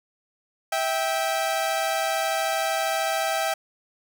sawtooth tone pair together, 650.9 / 784 Hz, E5 / G5, -22 / 0 cents, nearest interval minor third, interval 322 cents, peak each -22 dBFS, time 0.72-3.54 s, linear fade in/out 5 ms, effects none

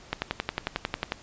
click train, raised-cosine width 0.3 ms, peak -10 dBFS, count 12, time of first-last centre 0.13-1.121 s, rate 11.1 Hz, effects pink hiss -50 dBFS RMS until 1.22 s + resampled to 16000 Hz

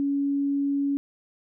sine tone, 280.8 Hz, C#4, 22 cents sharp, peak -22 dBFS, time 0-0.97 s, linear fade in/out 0 ms, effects none

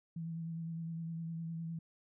sine tone with vibrato, 164.81 Hz, E3, in tune, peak -38 dBFS, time 0.16-1.79 s, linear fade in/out 5 ms, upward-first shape sine, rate 9.8 Hz, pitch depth 24 cents each way, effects none

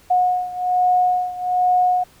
sine beating tone pair, 726 / 727.2 Hz, F#5 / F#5, -33 / -30 cents, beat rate 1.2 Hz, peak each -17 / -20 dBFS, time 0.1-2.04 s, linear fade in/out 10 ms, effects pink hiss -51 dBFS RMS until 2.2 s

